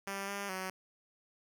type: tone with pitch steps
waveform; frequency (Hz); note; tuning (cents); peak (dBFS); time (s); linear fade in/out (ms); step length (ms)
5% pulse; 197 / 200.2 / 187.6; G3 / G3 / F#3; +9 / +37 / +24; -26; 0.07-0.7; 2; 210
effects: none